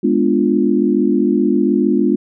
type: chord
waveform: sine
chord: G# diminished seventh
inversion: none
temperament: equal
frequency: 207.7 / 246.9 / 293.7 / 349.2 Hz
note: G#3 / B3 / D4 / F4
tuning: 0 / 0 / 0 / 0 cents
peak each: -17 dBFS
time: 0.03-2.16 s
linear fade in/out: 10 ms
effects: none